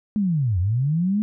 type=linear two-way sweep; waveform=sine; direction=down then up; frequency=217.4 to 84.2 to 217.4 Hz; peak=-18 dBFS; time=0.16-1.22 s; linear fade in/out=0 ms; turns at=0.59 s; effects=none